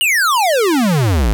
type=exponential sweep; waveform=square; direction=down; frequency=2984 to 48.19 Hz; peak=-12 dBFS; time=0.01-1.33 s; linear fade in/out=0 ms; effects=none